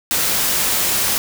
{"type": "noise", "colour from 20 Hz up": "white", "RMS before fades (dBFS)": -18, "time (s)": [0.11, 1.18], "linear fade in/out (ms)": 0, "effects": []}